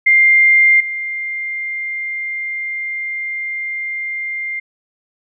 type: tone with level steps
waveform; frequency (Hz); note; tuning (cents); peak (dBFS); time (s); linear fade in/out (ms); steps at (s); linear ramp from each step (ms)
sine; 2100; C7; +6; -7 / -20; 0.06-4.6; 10; 0.8; 5
effects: none